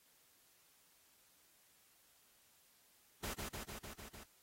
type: noise with echo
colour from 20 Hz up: pink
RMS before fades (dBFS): -43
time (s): 3.23-3.34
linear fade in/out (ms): 10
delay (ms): 150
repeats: 6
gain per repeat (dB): -2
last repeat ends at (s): 4.24
effects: white hiss -70 dBFS RMS until 4.42 s + AAC 48 kbps